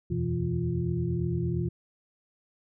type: tone cluster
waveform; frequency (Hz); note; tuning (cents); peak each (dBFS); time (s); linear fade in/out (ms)
sine; 79.4 / 88.2 / 124.9 / 167.8 / 350; D#2 / F2 / B2 / E3 / F4; +36 / +18 / +20 / +31 / +4; -38 / -35 / -30 / -30 / -34; 0.1-1.69; 10
effects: none